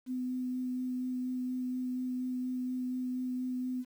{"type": "tone with vibrato", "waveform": "sine", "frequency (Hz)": 253, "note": "B3", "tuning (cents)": 42, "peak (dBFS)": -32, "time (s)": [0.06, 3.85], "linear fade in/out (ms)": 50, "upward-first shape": "sine", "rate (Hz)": 4.2, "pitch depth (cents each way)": 11, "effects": ["10-bit"]}